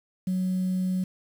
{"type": "tone", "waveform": "sine", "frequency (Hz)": 185, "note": "F#3", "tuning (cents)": 0, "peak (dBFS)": -22, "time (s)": [0.27, 1.04], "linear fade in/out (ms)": 5, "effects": ["tanh soft clip ceiling -21 dBFS", "8-bit"]}